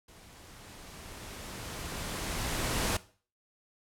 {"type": "noise with level ramp", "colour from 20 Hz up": "pink", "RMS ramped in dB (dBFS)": [-55, -29], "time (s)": [0.08, 2.97], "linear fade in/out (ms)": 5, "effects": ["noise-tail reverb RT60 0.4 s tail -17 dB re dry", "low-pass 12000 Hz 12 dB/octave"]}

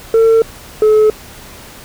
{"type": "tone pair in turn", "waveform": "sine", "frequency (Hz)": [451.1, 430], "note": ["A4", "A4"], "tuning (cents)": [43, -40], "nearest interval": "minor second", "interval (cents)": 83, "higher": "first", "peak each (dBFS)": -3, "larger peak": "neither", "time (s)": [[0.14, 0.42], [0.82, 1.1]], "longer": "neither", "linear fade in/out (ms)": 2, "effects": ["tanh soft clip ceiling -5 dBFS", "pink hiss -35 dBFS RMS until 1.84 s"]}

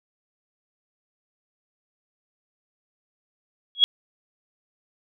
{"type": "tone with exponential growth", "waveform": "sine", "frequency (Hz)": 3322, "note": "G#7", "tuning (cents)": 0, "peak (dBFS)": -7, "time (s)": [3.75, 3.84], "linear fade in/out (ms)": 0, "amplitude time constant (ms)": 18, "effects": []}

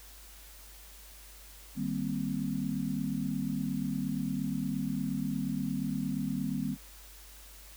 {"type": "chord", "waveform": "sine", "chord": "C minor seventh", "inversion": "first", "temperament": "equal with one note detuned", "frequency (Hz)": [152.54, 196, 233.1, 261.6], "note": ["Eb3", "G3", "Bb3", "C4"], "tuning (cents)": [-34, 0, 0, 0], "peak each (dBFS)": [-37, -35, -36, -35], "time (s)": [1.75, 6.77], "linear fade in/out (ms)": 50, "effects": ["added 50 Hz sine -52 dBFS peak until 7.76 s", "white hiss -53 dBFS RMS until 7.76 s"]}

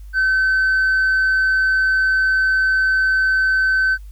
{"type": "tone with tanh clipping", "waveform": "triangle", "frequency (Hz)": 1532, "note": "G6", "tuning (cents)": -40, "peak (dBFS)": -14, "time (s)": [0.13, 3.98], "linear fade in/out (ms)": 50, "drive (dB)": 6, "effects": ["added 50 Hz sine -33 dBFS peak until 4.11 s", "white hiss -58 dBFS RMS until 4.11 s"]}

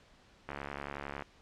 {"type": "click train", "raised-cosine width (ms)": 0.5, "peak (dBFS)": -24, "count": 53, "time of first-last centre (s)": [0.49, 1.222], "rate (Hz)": 71, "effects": ["pink hiss -62 dBFS RMS until 1.41 s", "low-pass 5000 Hz 12 dB/octave"]}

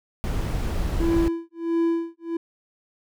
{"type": "noise", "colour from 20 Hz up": "brown", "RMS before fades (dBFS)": -25, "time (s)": [0.24, 1.28], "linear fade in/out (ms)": 0}
{"type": "tone with tremolo", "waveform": "triangle", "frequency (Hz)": 333.9, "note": "E4", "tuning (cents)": 22, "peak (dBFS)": -16, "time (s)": [1, 2.37], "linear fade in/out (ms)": 5, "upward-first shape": "sine", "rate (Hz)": 1.5, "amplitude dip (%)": 100}
{"effects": []}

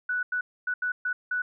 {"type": "tone bursts at uneven times", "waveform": "sine", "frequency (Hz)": 1480, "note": "F#6", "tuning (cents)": 0, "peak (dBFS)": -25, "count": 6, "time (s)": [[0.09, 0.23], [0.32, 0.41], [0.67, 0.74], [0.82, 0.92], [1.05, 1.13], [1.31, 1.42]], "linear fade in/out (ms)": 5, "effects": []}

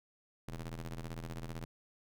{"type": "ring-modulated tone", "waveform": "sawtooth", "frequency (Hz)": 82.41, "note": "E2", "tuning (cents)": 0, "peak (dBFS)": -34, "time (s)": [0.48, 1.65], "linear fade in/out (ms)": 5, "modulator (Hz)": 49, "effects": []}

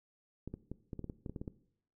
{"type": "clicks", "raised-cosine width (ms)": 3, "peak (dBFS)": -28, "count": 12, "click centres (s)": [0.476, 0.54, 0.716, 0.932, 0.993, 1.043, 1.098, 1.262, 1.296, 1.362, 1.415, 1.478], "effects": ["noise-tail reverb RT60 0.7 s tail -18 dB re dry"]}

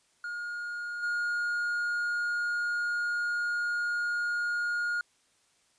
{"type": "tone with level steps", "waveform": "triangle", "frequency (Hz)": 1428, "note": "F6", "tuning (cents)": 38, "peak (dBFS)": [-32, -26], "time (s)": [0.24, 5.01], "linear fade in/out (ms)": 2, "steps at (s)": 1.02, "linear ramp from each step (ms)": 20, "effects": ["white hiss -68 dBFS RMS until 5.78 s", "resampled to 22050 Hz"]}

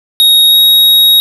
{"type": "tone with pitch glide", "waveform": "square", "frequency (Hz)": [3758, 3780], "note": ["A#7", "A#7"], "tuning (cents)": [13, 23], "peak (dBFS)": -4, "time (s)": [0.2, 1.2], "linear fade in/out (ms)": 0, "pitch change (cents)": 10, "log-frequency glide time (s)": [0.47, 0.57], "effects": []}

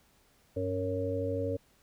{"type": "harmonic tone with a mistuned harmonic", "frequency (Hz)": 92.5, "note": "F#2", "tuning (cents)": 0, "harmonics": [1, 3, 5, 6], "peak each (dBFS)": [-35, -37, -34, -35], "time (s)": [0.56, 1.57], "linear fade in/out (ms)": 10, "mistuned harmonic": 1, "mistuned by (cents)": 97, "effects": ["pink hiss -66 dBFS RMS until 1.82 s"]}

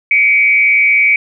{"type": "tone with frequency modulation", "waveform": "sine", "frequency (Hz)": 2279, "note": "C#7", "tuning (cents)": 47, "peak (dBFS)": -7, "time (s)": [0.11, 1.16], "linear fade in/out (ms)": 2, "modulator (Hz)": 168, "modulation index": 0.55, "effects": []}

